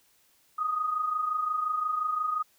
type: tone pair together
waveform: sine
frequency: 1222.3 / 1248 Hz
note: D#6 / D#6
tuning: -31 / +5 cents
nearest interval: unison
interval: 36 cents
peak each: -34 / -27 dBFS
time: 0.58-2.43 s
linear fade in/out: 10 ms
effects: white hiss -65 dBFS RMS until 2.58 s